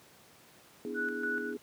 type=chord; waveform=sine; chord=E dominant seventh; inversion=second; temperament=equal; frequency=246.9 / 293.7 / 329.6 / 415.3 Hz; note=B3 / D4 / E4 / G#4; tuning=0 / 0 / 0 / 0 cents; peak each=-40 / -43 / -43 / -38 dBFS; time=0.85-1.57 s; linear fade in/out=0 ms
type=tone with tremolo; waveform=sine; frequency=1477 Hz; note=F#6; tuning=3 cents flat; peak=-31 dBFS; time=0.94-1.54 s; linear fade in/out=50 ms; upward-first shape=square; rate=3.4 Hz; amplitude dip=55%
effects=pink hiss -58 dBFS RMS until 1.62 s + high-pass 150 Hz 12 dB/octave